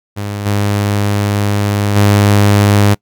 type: tone with level steps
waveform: sawtooth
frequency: 102.2 Hz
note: G#2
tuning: 27 cents flat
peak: -15 / -8 / -3 dBFS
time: 0.16-2.95 s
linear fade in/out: 20 ms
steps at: 0.45 / 1.95 s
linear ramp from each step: 20 ms
effects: noise-tail reverb RT60 0.1 s tail -24 dB re dry